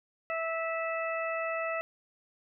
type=harmonic tone; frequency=655 Hz; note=E5; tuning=11 cents flat; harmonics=1 / 2 / 3 / 4; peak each=-33 / -36 / -38 / -39 dBFS; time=0.3-1.81 s; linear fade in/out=0 ms; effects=none